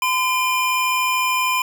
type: tone pair together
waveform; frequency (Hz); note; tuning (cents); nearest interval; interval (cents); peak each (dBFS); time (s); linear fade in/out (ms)
square; 1019.4 / 2403; C6 / D7; -45 / +39; octave + minor third; 1484; -20 / -22; 0.02-1.62; 2
effects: none